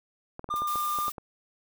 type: clicks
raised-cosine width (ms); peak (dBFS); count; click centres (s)
1; -24; 9; 0.394 / 0.443 / 0.49 / 0.54 / 0.62 / 0.757 / 0.987 / 1.082 / 1.182
type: tone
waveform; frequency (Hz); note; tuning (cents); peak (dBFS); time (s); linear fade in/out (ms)
triangle; 1200; D6; +37; -25; 0.5-1.1; 10
type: noise with exponential decay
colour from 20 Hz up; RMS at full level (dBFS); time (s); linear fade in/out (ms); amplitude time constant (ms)
blue; -40; 0.56-0.74; 0; 39
type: noise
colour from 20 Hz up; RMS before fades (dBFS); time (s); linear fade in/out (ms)
blue; -38; 0.67-1.12; 5
effects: none